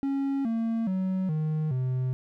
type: tone with pitch steps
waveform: triangle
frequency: 275 / 227.3 / 187.83 / 155.23 / 128.29 Hz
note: C#4 / A#3 / F#3 / D#3 / C3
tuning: -14 / -43 / +26 / -4 / -34 cents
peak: -23 dBFS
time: 0.03-2.13 s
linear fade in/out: 0 ms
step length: 420 ms
effects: none